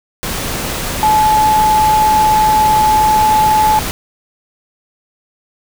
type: tone in noise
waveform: sine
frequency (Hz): 860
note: A5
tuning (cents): -40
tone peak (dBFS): -8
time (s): 1.03-3.79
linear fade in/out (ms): 0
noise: pink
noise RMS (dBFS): -20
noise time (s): 0.23-3.91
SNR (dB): +9
effects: none